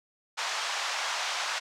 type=band-pass noise; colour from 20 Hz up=pink; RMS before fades=-32 dBFS; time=0.37-1.6 s; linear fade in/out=20 ms; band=770 to 6600 Hz; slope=24 dB/octave; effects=none